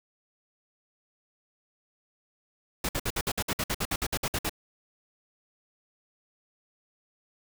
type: noise bursts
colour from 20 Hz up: pink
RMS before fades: -29 dBFS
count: 16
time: 2.84-4.495 s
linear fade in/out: 5 ms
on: 50 ms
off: 57 ms
effects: none